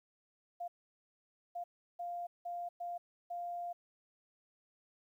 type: tone bursts at uneven times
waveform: sine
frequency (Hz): 698.5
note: F5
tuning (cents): 0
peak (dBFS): -38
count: 6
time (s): 0.6-0.68 / 1.55-1.64 / 1.99-2.27 / 2.45-2.69 / 2.8-2.98 / 3.3-3.73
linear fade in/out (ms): 10
effects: 12-bit